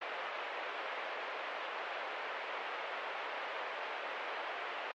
pink band-pass noise, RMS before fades -41 dBFS, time 0.01-4.92 s, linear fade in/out 10 ms, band 500 to 2800 Hz, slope 24 dB/octave, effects MP3 48 kbps

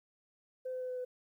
sine tone with pitch steps, 513 / 510 / 507.1 / 504.2 / 501.3 Hz, C5 / C5 / B4 / B4 / B4, -34 / -44 / +46 / +36 / +26 cents, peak -35 dBFS, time 0.65-1.05 s, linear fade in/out 10 ms, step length 80 ms, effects tanh soft clip ceiling -32 dBFS + 12-bit

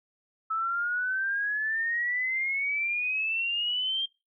sine exponential sweep, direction up, 1301 to 3203 Hz, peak -26 dBFS, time 0.5-4.06 s, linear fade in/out 10 ms, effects noise-tail reverb RT60 0.3 s tail -25 dB re dry

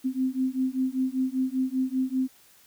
sine beating tone pair, 257.6 / 262.7 Hz, C4 / C4, -27 / +7 cents, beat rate 5.1 Hz, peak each -27 dBFS, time 0.04-2.28 s, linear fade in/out 20 ms, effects white hiss -57 dBFS RMS until 2.66 s

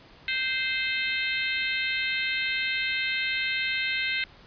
harmonic tone with a mistuned harmonic, 521 Hz, C5, 7 cents flat, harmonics 3 / 4 / 5 / 6 / 7 / 8, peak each -33 / -29 / -32 / -35 / -35 / -37 dBFS, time 0.28-4.24 s, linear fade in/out 2 ms, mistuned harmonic 7, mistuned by +21 cents, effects pink hiss -52 dBFS RMS until 4.46 s + resampled to 11025 Hz

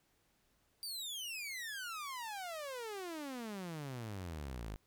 sawtooth exponential sweep, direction down, 4767 to 49 Hz, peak -38 dBFS, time 0.83-4.76 s, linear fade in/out 0 ms, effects pink hiss -75 dBFS RMS until 4.86 s

